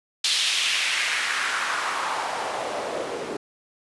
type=noise with band-pass filter sweep; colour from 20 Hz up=white; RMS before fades=-26 dBFS; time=0.24-3.37 s; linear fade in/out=5 ms; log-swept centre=3800 to 390 Hz; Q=2; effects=resampled to 24000 Hz